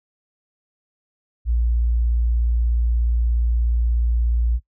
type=tone; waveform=sine; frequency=58.4 Hz; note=A#1; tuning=4 cents sharp; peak=-16 dBFS; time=1.45-4.6 s; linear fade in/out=50 ms; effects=noise-tail reverb RT60 0.1 s tail -20 dB re dry